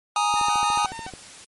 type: chord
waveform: square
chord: Ab suspended second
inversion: none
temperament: equal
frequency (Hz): 830.6 / 932.3 / 1244.5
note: Ab5 / Bb5 / Eb6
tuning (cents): 0 / 0 / 0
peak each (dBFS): -24 / -27 / -24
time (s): 0.16-0.86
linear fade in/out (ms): 2
type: click train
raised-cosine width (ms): 2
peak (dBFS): -24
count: 12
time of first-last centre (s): 0.34-1.137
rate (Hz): 13.8
type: tone with vibrato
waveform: sawtooth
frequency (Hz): 830.6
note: G#5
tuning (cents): 0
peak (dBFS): -31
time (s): 0.35-1.11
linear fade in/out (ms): 20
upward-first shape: square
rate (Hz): 3.5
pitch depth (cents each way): 160
type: noise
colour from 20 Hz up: white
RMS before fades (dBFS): -43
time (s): 0.69-1.45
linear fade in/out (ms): 10
effects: low-pass 11000 Hz 12 dB/octave + MP3 48 kbps